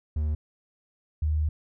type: tone pair in turn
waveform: triangle / sine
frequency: 76.1 / 76.72 Hz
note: D#2 / D#2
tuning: -38 / -24 cents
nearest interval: unison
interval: 14 cents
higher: second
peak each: -22 dBFS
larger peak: neither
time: 0.16-0.35 / 1.22-1.49 s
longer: second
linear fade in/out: 5 ms
effects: none